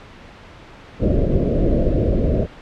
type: low-pass noise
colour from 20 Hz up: pink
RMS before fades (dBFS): -17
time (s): 0.99-2.47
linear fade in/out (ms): 50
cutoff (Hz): 650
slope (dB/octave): 96
effects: pink hiss -41 dBFS RMS until 2.61 s + low-pass 3000 Hz 12 dB/octave